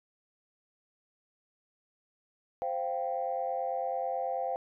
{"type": "chord", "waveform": "sine", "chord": "C suspended fourth", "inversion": "none", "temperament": "equal with one note detuned", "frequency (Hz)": [523.3, 694.8, 784], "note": ["C5", "F5", "G5"], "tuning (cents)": [0, -9, 0], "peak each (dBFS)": -34, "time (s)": [2.62, 4.56], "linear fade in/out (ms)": 0, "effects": ["tanh soft clip ceiling -21 dBFS"]}